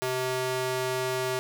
square tone with high-pass filter, 128.6 Hz, C3, 30 cents flat, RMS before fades -29 dBFS, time 0.02-1.39 s, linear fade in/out 0 ms, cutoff 360 Hz, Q 0.9, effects none

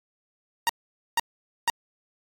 sawtooth tone bursts, 932.3 Hz, A#5, in tune, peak -16 dBFS, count 3, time 0.67-1.699 s, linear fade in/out 0 ms, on 23 ms, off 480 ms, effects AAC 48 kbps

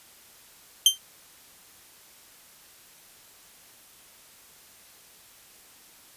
sawtooth tone with exponential decay, 3136 Hz, G7, in tune, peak -8 dBFS, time 0.86-0.98 s, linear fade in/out 2 ms, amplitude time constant 25 ms, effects white hiss -53 dBFS RMS until 6.16 s + resampled to 32000 Hz

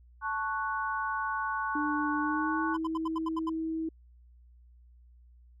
sine chord, F# minor, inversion first, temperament equal, 880 / 1108.7 / 1480 Hz, A5 / C#6 / F#6, 0 / 0 / 0 cents, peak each -35 / -33 / -34 dBFS, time 0.21-2.78 s, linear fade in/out 50 ms
sine tone with pitch glide, 298.9 to 322.2 Hz, D4 to E4, +31 to -39 cents, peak -30 dBFS, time 1.75-3.89 s, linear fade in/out 5 ms, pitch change +130 cents, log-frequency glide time 2.2-2.66 s
triangle tone bursts, 1019 Hz, C6, 46 cents flat, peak -30 dBFS, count 8, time 2.74-3.496 s, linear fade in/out 5 ms, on 28 ms, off 76 ms
effects added 60 Hz sine -54 dBFS peak until 5.6 s

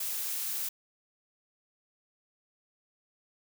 blue noise, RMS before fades -34 dBFS, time 0-0.69 s, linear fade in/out 5 ms, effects none

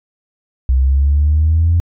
sine exponential sweep, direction up, 63.6 to 86.3 Hz, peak -8 dBFS, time 0.69-1.8 s, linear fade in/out 0 ms, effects tanh soft clip ceiling -5 dBFS

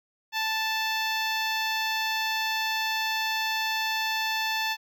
10% pulse tone with notch filter, 880 Hz, A5, in tune, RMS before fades -28 dBFS, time 0.32-4.77 s, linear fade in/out 50 ms, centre 9900 Hz, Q 0.57, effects none

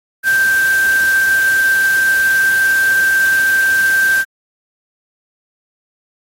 sine tone in noise, 1568 Hz, G6, in tune, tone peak -10 dBFS, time 0.23-4.25 s, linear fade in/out 50 ms, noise white, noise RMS -26 dBFS, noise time 0.23-4.25 s, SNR +13 dB, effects AAC 48 kbps

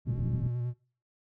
triangle tone with vibrato, 121.4 Hz, B2, 29 cents flat, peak -28 dBFS, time 0.05-0.74 s, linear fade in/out 50 ms, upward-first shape square, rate 10 Hz, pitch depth 26 cents each way
white low-pass noise, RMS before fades -34 dBFS, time 0.06-0.48 s, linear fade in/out 10 ms, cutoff 200 Hz, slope 24 dB/octave
effects noise-tail reverb RT60 0.4 s tail -21 dB re dry

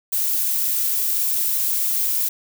violet noise, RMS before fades -21 dBFS, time 0.12-2.29 s, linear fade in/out 10 ms, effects none

